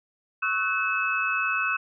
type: tone cluster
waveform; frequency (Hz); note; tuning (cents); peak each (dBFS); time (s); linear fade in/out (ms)
sine; 1108 / 1296 / 1499 / 2590; C#6 / E6 / F#6 / E7; -1 / -30 / +22 / -31; -33 / -30 / -27 / -27; 0.42-1.77; 10
effects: none